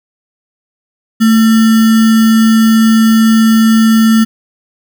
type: tone with sample-and-hold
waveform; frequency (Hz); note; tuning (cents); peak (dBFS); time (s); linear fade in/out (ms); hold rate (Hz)
sine; 222.7; A3; +21; -4; 1.2-4.25; 20; 1575
effects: none